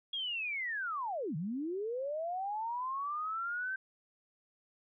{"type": "linear two-way sweep", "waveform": "sine", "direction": "down then up", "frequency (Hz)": [3322, 143.4, 1562], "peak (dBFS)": -34, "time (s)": [0.13, 3.76], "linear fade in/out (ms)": 5, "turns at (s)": 1.36, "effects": []}